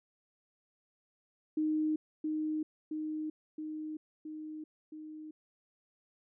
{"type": "tone with echo", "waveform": "sine", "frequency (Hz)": 309.3, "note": "D#4", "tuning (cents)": -10, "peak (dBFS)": -28, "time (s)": [1.57, 1.96], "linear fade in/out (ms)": 5, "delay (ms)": 670, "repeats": 5, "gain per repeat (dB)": -3, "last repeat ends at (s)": 5.31, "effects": []}